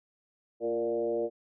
sine tone with frequency modulation, 466.2 Hz, A#4, in tune, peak -27 dBFS, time 0.6-1.3 s, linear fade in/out 50 ms, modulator 119 Hz, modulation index 1.2, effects none

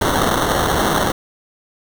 white noise with sample-and-hold, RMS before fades -17 dBFS, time 0.01-1.12 s, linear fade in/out 5 ms, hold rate 2450 Hz, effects none

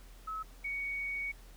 sine tone pair in turn, 1292 / 2237 Hz, E6 / C#7, -35 / +15 cents, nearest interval minor seventh, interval 950 cents, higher second, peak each -36 / -34 dBFS, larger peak second, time 0.27-0.43 / 0.64-1.32 s, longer second, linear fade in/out 10 ms, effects added 41 Hz sine -51 dBFS peak until 1.56 s + pink hiss -60 dBFS RMS until 1.56 s

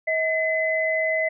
sine tone pair together, 638.5 / 2027 Hz, D#5 / B6, +45 / +45 cents, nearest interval octave + minor sixth, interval 2000 cents, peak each -23 dBFS, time 0.07-1.29 s, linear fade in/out 10 ms, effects none

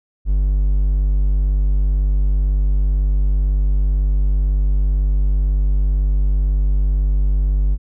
triangle tone, 49 Hz, G1, in tune, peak -11 dBFS, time 0.25-7.78 s, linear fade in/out 50 ms, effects none

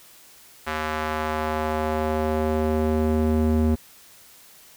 square tone with band-pass filter sweep, 77.78 Hz, D#2, in tune, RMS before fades -23 dBFS, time 0.66-3.76 s, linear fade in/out 20 ms, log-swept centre 1500 to 220 Hz, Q 1, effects white hiss -50 dBFS RMS until 4.76 s

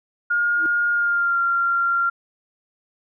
sine tone with pitch glide, 1422 to 1382.3 Hz, F6 to F6, +31 to -18 cents, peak -17 dBFS, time 0.3-2.1 s, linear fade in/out 10 ms, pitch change -49 cents, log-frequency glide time 0.92-1.39 s
triangle tone with exponential growth, 324.3 Hz, E4, 28 cents flat, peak -25 dBFS, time 0.52-0.66 s, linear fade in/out 0 ms, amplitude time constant 29 ms
effects none

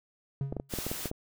triangle tone with exponential decay, 137.7 Hz, C#3, 11 cents flat, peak -25 dBFS, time 0.41-0.71 s, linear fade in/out 2 ms, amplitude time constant 64 ms
clicks, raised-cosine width 2 ms, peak -20 dBFS, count 9, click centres 0.525 / 0.567 / 0.599 / 0.738 / 0.787 / 0.866 / 0.915 / 1.057 / 1.114 s
white noise, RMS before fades -38 dBFS, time 0.69-1.11 s, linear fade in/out 50 ms
effects none

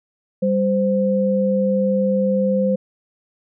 sine tone pair together, 196.57 / 518 Hz, G3 / C5, +5 / -17 cents, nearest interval octave + perfect fourth, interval 1678 cents, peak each -18 dBFS, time 0.42-2.76 s, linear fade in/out 10 ms, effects none

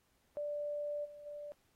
sine tone with level steps, 587.3 Hz, D5, in tune, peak -36 / -49 / -43 dBFS, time 0.37-1.52 s, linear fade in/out 0 ms, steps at 1.04 / 1.25 s, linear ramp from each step 20 ms, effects pink hiss -75 dBFS RMS until 1.75 s + AAC 48 kbps

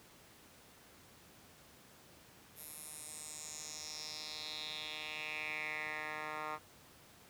10% pulse tone with band-pass filter sweep, 153.4 Hz, D#3, 24 cents flat, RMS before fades -44 dBFS, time 2.55-6.59 s, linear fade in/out 50 ms, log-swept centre 12000 to 1300 Hz, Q 3.9, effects pink hiss -60 dBFS RMS until 7.29 s + high-pass 80 Hz 12 dB/octave

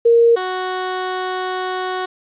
sine / 15% pulse tone pair in turn, 466.2 / 370 Hz, A#4 / F#4, 0 / 0 cents, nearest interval major third, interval 400 cents, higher first, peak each -8 / -14 dBFS, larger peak first, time 0.05-0.36 / 0.36-2.06 s, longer second, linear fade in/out 10 ms, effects resampled to 8000 Hz + 8-bit

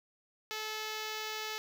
5% pulse tone with notch filter, 432.9 Hz, A4, 28 cents flat, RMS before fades -39 dBFS, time 0.51-1.58 s, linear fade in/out 0 ms, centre 11000 Hz, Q 1.9, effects none

